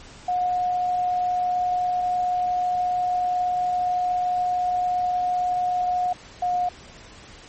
sine tone pair in turn, 723 / 718.4 Hz, F#5 / F5, -40 / +49 cents, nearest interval unison, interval 11 cents, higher first, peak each -20 dBFS, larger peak neither, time 0.28-6.13 / 6.42-6.69 s, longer first, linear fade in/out 5 ms, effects pink hiss -45 dBFS RMS until 7.48 s + MP3 32 kbps

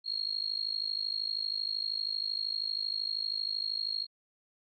sine tone with amplitude modulation, 4271 Hz, C8, 35 cents sharp, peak -27 dBFS, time 0.04-4.07 s, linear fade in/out 50 ms, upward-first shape sine, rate 52.8 Hz, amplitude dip 95%, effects none

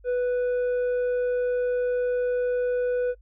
sine tone with tanh clipping, 493.9 Hz, B4, in tune, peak -23 dBFS, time 0.04-3.15 s, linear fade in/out 50 ms, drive 5 dB, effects noise-tail reverb RT60 0.1 s tail -26 dB re dry + added 50 Hz sine -50 dBFS peak until 3.21 s

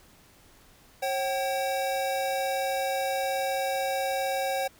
square tone pair together, 541.6 / 766 Hz, C#5 / G5, -40 / -40 cents, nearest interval tritone, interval 600 cents, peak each -30 / -30 dBFS, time 1.02-4.68 s, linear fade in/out 10 ms, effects pink hiss -57 dBFS RMS until 4.79 s

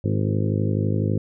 harmonic tone with a mistuned harmonic, 52 Hz, G#1, 3 cents sharp, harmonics 2 / 3 / 4 / 5 / 6 / 7 / 8 / 9 / 10, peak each -22 / -26 / -28 / -30 / -32 / -33 / -34 / -35 / -36 dBFS, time 0.04-1.18 s, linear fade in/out 5 ms, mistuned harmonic 7, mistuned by -27 cents, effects none

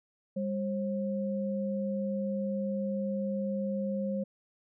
sine tone pair together, 200 / 535.8 Hz, G3 / C5, +35 / +41 cents, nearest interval octave + perfect fourth, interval 1706 cents, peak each -31 / -34 dBFS, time 0.36-4.24 s, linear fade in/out 10 ms, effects none

